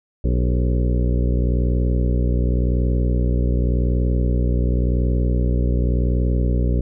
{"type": "harmonic tone with a mistuned harmonic", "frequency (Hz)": 60.9, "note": "B1", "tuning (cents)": -24, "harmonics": [1, 2, 3, 4, 5, 6, 7, 8, 9], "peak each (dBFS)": [-17, -23, -27, -29, -31, -33, -34, -35, -36], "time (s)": [0.24, 6.81], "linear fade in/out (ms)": 5, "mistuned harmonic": 6, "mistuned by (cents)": 86, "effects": []}